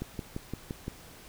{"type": "click train", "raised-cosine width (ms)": 3, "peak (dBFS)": -21, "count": 6, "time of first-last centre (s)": [0.02, 0.881], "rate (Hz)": 5.81, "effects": ["pink hiss -51 dBFS RMS until 1.28 s"]}